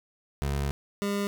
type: tone pair in turn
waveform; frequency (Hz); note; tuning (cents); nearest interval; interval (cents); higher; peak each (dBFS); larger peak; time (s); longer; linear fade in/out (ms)
25% pulse; 70.2 / 201.9; C#2 / G#3; +22 / -49; octave + tritone; 1829; second; -23; neither; 0.42-0.71 / 1.02-1.27; first; 0
effects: none